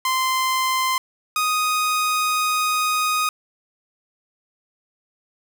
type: tone pair in turn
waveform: sawtooth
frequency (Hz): 1039 / 1245.8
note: C6 / D#6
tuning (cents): -12 / +2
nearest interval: minor third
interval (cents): 314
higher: second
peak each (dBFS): -15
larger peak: neither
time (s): 0.05-0.98 / 1.36-3.29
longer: second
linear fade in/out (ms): 2
effects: none